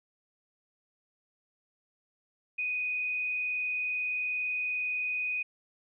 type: tone with frequency modulation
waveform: sine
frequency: 2489 Hz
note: D#7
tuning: in tune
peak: -29 dBFS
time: 2.58-5.43 s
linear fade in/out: 10 ms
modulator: 38.5 Hz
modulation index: 0.67
effects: none